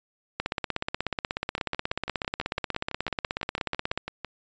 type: two click trains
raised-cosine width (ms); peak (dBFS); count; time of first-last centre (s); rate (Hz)
0.3; -11 / -17; 60 / 17; 0.4-3.976 / 1.58-4.247; 16.5 / 6
effects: resampled to 16000 Hz